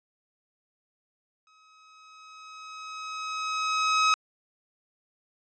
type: tone with exponential growth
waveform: sawtooth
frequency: 1274 Hz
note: D#6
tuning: 41 cents sharp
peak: -15 dBFS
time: 1.47-4.14 s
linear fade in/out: 1 ms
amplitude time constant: 580 ms
effects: resampled to 16000 Hz